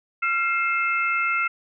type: tone cluster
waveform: sine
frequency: 1373 / 2125 / 2628 Hz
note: F6 / C7 / E7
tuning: -30 / +26 / -6 cents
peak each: -23 / -25 / -27 dBFS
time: 0.22-1.48 s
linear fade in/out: 10 ms
effects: none